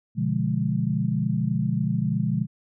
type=chord; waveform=sine; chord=B diminished seventh; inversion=none; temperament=equal; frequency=123.47 / 146.83 / 174.61 / 207.7 Hz; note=B2 / D3 / F3 / Ab3; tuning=0 / 0 / 0 / 0 cents; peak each=-27 dBFS; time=0.15-2.47 s; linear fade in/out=50 ms; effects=none